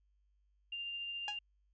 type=tone with tremolo; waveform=sine; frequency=2794 Hz; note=F7; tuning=in tune; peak=-38 dBFS; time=0.72-1.39 s; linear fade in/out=5 ms; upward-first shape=triangle; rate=14 Hz; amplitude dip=25%
type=tone with exponential decay; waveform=sawtooth; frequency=830.6 Hz; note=G#5; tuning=in tune; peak=-32 dBFS; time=1.28-1.39 s; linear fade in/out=1 ms; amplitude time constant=22 ms
effects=added 50 Hz sine -70 dBFS peak until 1.73 s + resampled to 16000 Hz